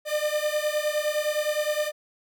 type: beating tone pair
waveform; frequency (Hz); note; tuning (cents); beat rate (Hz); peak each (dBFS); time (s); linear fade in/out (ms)
45% pulse; 597 / 606.7; D5 / D#5; +28 / -44; 9.7; -27; 0.05-1.92; 50
effects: none